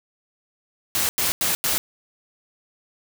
white noise bursts, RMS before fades -22 dBFS, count 4, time 0.95-1.78 s, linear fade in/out 0 ms, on 140 ms, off 90 ms, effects none

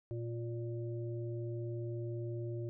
harmonic tone, 117.3 Hz, A#2, 11 cents sharp, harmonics 1 / 3 / 5, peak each -38 / -42 / -50 dBFS, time 0.11-2.69 s, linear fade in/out 0 ms, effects none

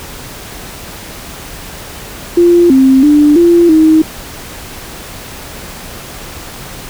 sine tone with pitch steps, 346.8 / 264.7 / 296 / 343.1 / 315.7 Hz, F4 / C4 / D4 / F4 / D#4, -12 / +20 / +14 / -31 / +25 cents, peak -3 dBFS, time 2.37-4.02 s, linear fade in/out 5 ms, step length 330 ms, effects pink hiss -28 dBFS RMS until 6.89 s

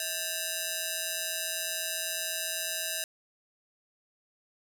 5% pulse ring-modulated tone, 1114 Hz, C#6, 8 cents sharp, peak -16 dBFS, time 0-3.04 s, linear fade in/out 2 ms, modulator 470 Hz, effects none

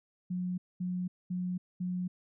sine tone bursts, 180.7 Hz, F#3, 41 cents flat, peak -31 dBFS, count 4, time 0.3-2.08 s, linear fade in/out 10 ms, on 280 ms, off 220 ms, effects none

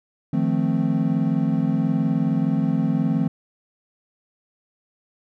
triangle chord, F dominant seventh, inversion third, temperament equal, 155.56 / 174.61 / 220 / 261.6 Hz, Eb3 / F3 / A3 / C4, 0 / 0 / 0 / 0 cents, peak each -22 dBFS, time 0.33-3.28 s, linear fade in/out 5 ms, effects none

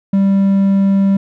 triangle tone, 196 Hz, G3, in tune, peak -7 dBFS, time 0.13-1.17 s, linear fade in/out 5 ms, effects none

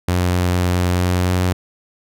sawtooth tone with pitch glide, 89.5 to 90.85 Hz, F2 to F#2, +43 to -31 cents, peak -11 dBFS, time 0.08-1.53 s, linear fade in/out 5 ms, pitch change +26 cents, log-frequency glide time 0.87-1.38 s, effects none

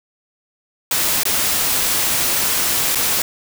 white noise with dropouts, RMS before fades -18 dBFS, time 0.91-3.22 s, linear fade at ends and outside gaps 2 ms, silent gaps 1.234-1.253 / 2.949-2.955 s, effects none

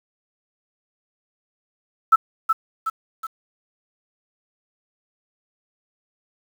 sine tone with echo, 1318.5 Hz, E6, in tune, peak -8 dBFS, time 2.12-2.16 s, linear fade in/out 10 ms, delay 370 ms, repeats 3, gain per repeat -6 dB, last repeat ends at 3.27 s, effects 7-bit

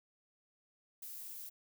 violet noise with ADSR envelope, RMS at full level -45 dBFS, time 1.02-1.5 s, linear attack 8 ms, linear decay 17 ms, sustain -2 dB, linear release 19 ms, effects none

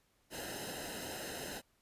pink noise with comb filter, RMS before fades -43 dBFS, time 0.3-1.62 s, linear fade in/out 50 ms, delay 0.87 ms, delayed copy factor -0.85, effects pink hiss -74 dBFS RMS until 1.81 s + resampled to 32000 Hz

